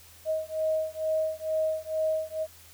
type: beating tone pair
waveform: sine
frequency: 629 / 631.2 Hz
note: D#5 / D#5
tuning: +19 / +25 cents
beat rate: 2.2 Hz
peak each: -29 dBFS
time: 0.25-2.47 s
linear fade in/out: 50 ms
effects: added 83 Hz sine -57 dBFS peak until 2.73 s + white hiss -53 dBFS RMS until 2.73 s